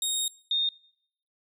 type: tone pair in turn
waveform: 20% pulse / sine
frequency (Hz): 3729 / 3671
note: A#7 / A#7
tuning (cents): 0 / -27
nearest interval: unison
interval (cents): 27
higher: first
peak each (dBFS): -20 / -23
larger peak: first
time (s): 0.02-0.28 / 0.51-0.69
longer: first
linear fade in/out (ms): 2
effects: noise-tail reverb RT60 0.7 s tail -23 dB re dry